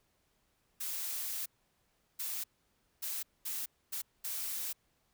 blue noise bursts at uneven times, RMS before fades -38 dBFS, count 6, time 0.8-1.46 / 2.19-2.44 / 3.02-3.23 / 3.45-3.66 / 3.92-4.02 / 4.24-4.73 s, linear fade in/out 10 ms, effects pink hiss -75 dBFS RMS until 5.13 s

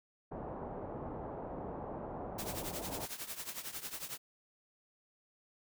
white low-pass noise, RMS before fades -43 dBFS, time 0.31-3.06 s, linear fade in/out 10 ms, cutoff 830 Hz, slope 24 dB/octave
white noise with tremolo, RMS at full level -40 dBFS, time 2.38-4.18 s, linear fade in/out 10 ms, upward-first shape triangle, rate 11 Hz, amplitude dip 85%
effects none

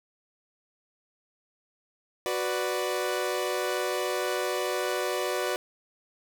sawtooth chord, B minor, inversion second, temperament equal, 370 / 493.9 / 587.3 Hz, F#4 / B4 / D5, 0 / 0 / 0 cents, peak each -27 / -28 / -28 dBFS, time 2.26-5.56 s, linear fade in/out 0 ms, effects none

